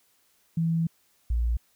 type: tone pair in turn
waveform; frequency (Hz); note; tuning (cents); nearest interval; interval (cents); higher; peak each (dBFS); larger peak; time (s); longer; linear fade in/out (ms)
sine; 164.81 / 58.37; E3 / A#1; 0 / +3; octave + tritone; 1797; first; -22; neither; 0.57-0.87 / 1.3-1.57; first; 5
effects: white hiss -66 dBFS RMS until 1.75 s